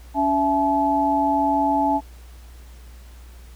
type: tone cluster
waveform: sine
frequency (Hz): 281.7 / 665 / 859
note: C#4 / E5 / A5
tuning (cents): +28 / +15 / -42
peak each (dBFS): -22 / -25 / -19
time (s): 0.14-2.01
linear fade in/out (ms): 50
effects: added 60 Hz sine -40 dBFS peak until 3.55 s + pink hiss -52 dBFS RMS until 3.55 s